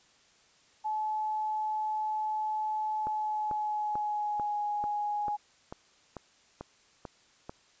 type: tone with pitch glide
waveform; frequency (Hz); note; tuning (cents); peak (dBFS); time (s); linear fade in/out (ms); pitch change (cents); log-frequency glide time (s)
sine; 860 to 831.7; A5 to G#5; -40 to +2; -29; 0.84-5.37; 20; -58; 2.97-4.59
type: click train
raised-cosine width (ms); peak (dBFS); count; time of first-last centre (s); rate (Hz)
1; -25; 11; 3.07-7.495; 2.26
effects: white hiss -63 dBFS RMS until 7.8 s + resampled to 16000 Hz